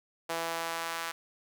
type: tone with high-pass filter sweep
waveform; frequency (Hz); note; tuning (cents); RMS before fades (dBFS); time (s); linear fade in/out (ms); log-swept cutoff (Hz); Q
sawtooth; 165.8; E3; +10; -35; 0.29-1.12; 10; 610 to 1200; 1.2
effects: none